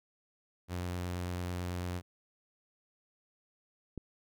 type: tone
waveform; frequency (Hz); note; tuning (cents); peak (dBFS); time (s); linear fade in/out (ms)
sawtooth; 89.1; F2; +35; -31; 0.68-2.02; 50
type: click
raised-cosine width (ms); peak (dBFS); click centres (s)
3; -27; 3.977
effects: none